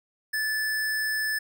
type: tone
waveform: square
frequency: 1741 Hz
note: A6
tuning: 19 cents flat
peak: -26 dBFS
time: 0.33-1.39 s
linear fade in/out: 10 ms
effects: none